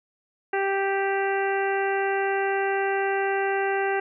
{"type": "harmonic tone", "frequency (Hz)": 392, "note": "G4", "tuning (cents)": 0, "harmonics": [1, 2, 3, 4, 5, 6, 7], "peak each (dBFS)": [-25, -27, -38, -30, -33, -40, -38], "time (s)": [0.53, 4], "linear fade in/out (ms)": 5, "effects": []}